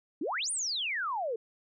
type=exponential two-way sweep; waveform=sine; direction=up then down; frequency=260.9 to 9730 to 429.2 Hz; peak=-30 dBFS; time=0.21-1.36 s; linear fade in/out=5 ms; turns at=0.51 s; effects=none